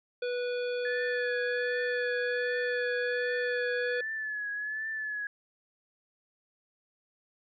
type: harmonic tone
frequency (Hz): 491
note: B4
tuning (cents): -10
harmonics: 1 / 3 / 5 / 7 / 9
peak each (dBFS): -30 / -40 / -44 / -47 / -49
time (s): 0.22-4.01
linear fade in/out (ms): 5
type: tone with vibrato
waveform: sine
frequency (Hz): 1716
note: A6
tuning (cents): -44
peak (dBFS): -32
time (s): 0.85-5.27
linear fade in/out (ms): 2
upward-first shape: triangle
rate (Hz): 1.3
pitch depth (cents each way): 61
effects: none